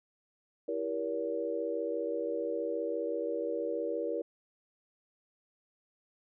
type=chord; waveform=sine; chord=E diminished seventh; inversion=none; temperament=just; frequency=329.6 / 395.6 / 474.7 / 569.6 Hz; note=E4 / G4 / Bb4 / Db5; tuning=0 / +16 / +31 / +47 cents; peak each=-38 / -40 / -34 / -37 dBFS; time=0.68-4.22 s; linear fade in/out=5 ms; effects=none